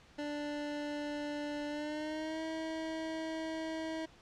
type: tone with pitch glide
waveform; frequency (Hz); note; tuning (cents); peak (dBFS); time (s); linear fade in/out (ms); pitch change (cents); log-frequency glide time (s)
25% pulse; 293.7 to 320.3; D4 to E4; 0 to -50; -33; 0.18-4.06; 10; +150; 1.68-2.42
effects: pink hiss -60 dBFS RMS until 4.21 s + low-pass 5000 Hz 12 dB/octave